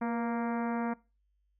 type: harmonic tone with a mistuned harmonic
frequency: 233.1 Hz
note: A#3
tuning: in tune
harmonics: 1 / 2 / 3 / 4 / 5 / 6 / 7 / 8 / 9 / 10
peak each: -31 / -40 / -39 / -39 / -45 / -46 / -48 / -52 / -52 / -56 dBFS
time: 0.01-0.94 s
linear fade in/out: 10 ms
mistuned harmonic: 2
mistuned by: +44 cents
effects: noise-tail reverb RT60 0.3 s tail -22 dB re dry + added 50 Hz sine -70 dBFS peak until 1.59 s